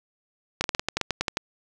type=clicks; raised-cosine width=0.2 ms; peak=-7 dBFS; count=12; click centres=0.61 / 0.641 / 0.692 / 0.749 / 0.795 / 0.886 / 0.97 / 1.013 / 1.107 / 1.21 / 1.282 / 1.371 s; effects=none